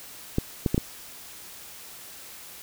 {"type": "clicks", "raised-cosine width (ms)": 3, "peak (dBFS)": -9, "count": 4, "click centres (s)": [0.384, 0.662, 0.745, 0.779], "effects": ["white hiss -44 dBFS RMS until 2.62 s"]}